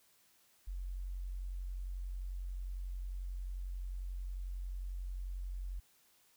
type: tone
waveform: sine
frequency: 45.59 Hz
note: F#1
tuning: 25 cents flat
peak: -38 dBFS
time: 0.67-5.8 s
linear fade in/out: 10 ms
effects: white hiss -69 dBFS RMS until 6.36 s